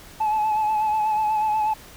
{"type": "tone with vibrato", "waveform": "sine", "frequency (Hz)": 859, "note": "A5", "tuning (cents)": -42, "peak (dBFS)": -17, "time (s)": [0.2, 1.74], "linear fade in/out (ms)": 10, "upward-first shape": "sine", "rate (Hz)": 8.2, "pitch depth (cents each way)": 35, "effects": ["tanh soft clip ceiling -17 dBFS", "pink hiss -45 dBFS RMS until 1.96 s"]}